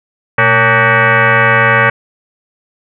sine tone with frequency modulation, 220 Hz, A3, in tune, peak -6 dBFS, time 0.38-1.9 s, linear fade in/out 5 ms, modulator 341 Hz, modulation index 5.9, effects none

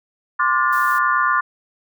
sine chord, D minor seventh, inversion third, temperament equal with one note detuned, 1046.5 / 1174.7 / 1432.9 / 1760 Hz, C6 / D6 / F6 / A6, 0 / 0 / +44 / 0 cents, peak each -20 / -19 / -20 / -23 dBFS, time 0.39-1.41 s, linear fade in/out 10 ms
blue noise, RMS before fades -37 dBFS, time 0.72-0.99 s, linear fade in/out 10 ms
effects none

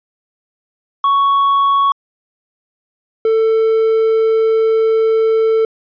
triangle tone pair in turn, 1113 / 445 Hz, C#6 / A4, +7 / +20 cents, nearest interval octave + major third, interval 1587 cents, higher first, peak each -8 dBFS, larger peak neither, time 1.04-1.92 / 3.25-5.65 s, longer second, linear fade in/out 2 ms, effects resampled to 11025 Hz

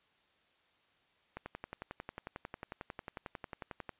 click train, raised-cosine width 0.5 ms, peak -26 dBFS, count 29, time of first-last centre 1.37-3.893 s, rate 11.1 Hz, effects white hiss -71 dBFS RMS until 3.99 s + resampled to 8000 Hz

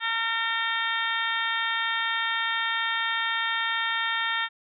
harmonic tone, 455.8 Hz, A#4, 39 cents flat, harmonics 2 / 3 / 4 / 5 / 6 / 7 / 8, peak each -34 / -31 / -28 / -35 / -40 / -34 / -33 dBFS, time 0-4.49 s, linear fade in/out 50 ms, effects none

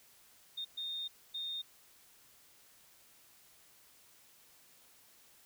sine tone bursts at uneven times, 3667 Hz, A#7, 29 cents flat, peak -37 dBFS, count 3, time 0.57-0.65 / 0.77-1.08 / 1.34-1.62 s, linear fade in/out 10 ms, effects white hiss -63 dBFS RMS until 5.45 s

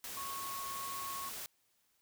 sine tone in noise, 1100 Hz, C#6, 14 cents flat, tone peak -41 dBFS, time 0.17-1.29 s, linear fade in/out 0 ms, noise white, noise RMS -44 dBFS, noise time 0.04-1.46 s, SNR 0 dB, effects white hiss -75 dBFS RMS until 2.01 s

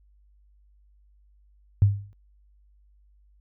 sine tone with exponential decay, 100.6 Hz, G2, 45 cents sharp, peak -11 dBFS, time 1.82-2.13 s, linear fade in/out 0 ms, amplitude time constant 66 ms, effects added 50 Hz sine -56 dBFS peak until 3.4 s

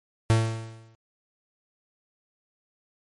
45% pulse tone with exponential decay, 112.4 Hz, A2, 37 cents sharp, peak -15 dBFS, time 0.3-0.95 s, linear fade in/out 0 ms, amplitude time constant 140 ms, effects MP3 48 kbps

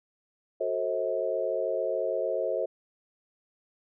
sine chord, F# diminished seventh, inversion none, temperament just, 370 / 444 / 532.8 / 639.4 Hz, F#4 / A4 / C5 / Eb5, 0 / +16 / +31 / +47 cents, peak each -35 / -33 / -30 / -31 dBFS, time 0.6-2.66 s, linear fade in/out 10 ms, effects none

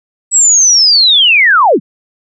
sine linear sweep, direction down, 7902 to 138.8 Hz, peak -4 dBFS, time 0.31-1.8 s, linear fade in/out 50 ms, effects none

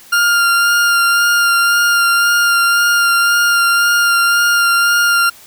40% pulse tone with vibrato, 1400 Hz, F6, 4 cents sharp, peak -9 dBFS, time 0.12-5.3 s, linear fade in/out 10 ms, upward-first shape sine, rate 1.9 Hz, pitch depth 14 cents each way, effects white hiss -41 dBFS RMS until 5.46 s

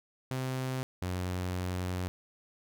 sawtooth tone pair in turn, 130 / 90.93 Hz, C3 / F#2, -11 / -30 cents, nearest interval tritone, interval 619 cents, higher first, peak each -28 dBFS, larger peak neither, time 0.31-0.83 / 1.02-2.08 s, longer second, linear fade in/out 0 ms, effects none

